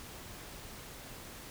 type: silence
effects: pink hiss -48 dBFS RMS until 1.5 s